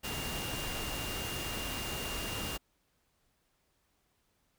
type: tone in noise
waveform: sine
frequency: 2805 Hz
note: F7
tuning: 7 cents sharp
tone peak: -42 dBFS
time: 0.03-2.58 s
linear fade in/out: 20 ms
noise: pink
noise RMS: -38 dBFS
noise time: 0.03-2.58 s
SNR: -7 dB
effects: pink hiss -75 dBFS RMS until 4.58 s